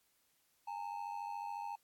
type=ring-modulated tone; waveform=triangle; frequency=867 Hz; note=A5; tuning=26 cents flat; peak=-35 dBFS; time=0.67-1.76 s; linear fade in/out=10 ms; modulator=47 Hz; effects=white hiss -75 dBFS RMS until 1.83 s + AAC 64 kbps